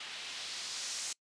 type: noise with low-pass filter sweep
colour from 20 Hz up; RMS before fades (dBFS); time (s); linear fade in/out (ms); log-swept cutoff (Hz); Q
blue; -41; 0-1.13; 5; 3000 to 6700; 1.4
effects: noise-tail reverb RT60 0.1 s tail -25 dB re dry + resampled to 22050 Hz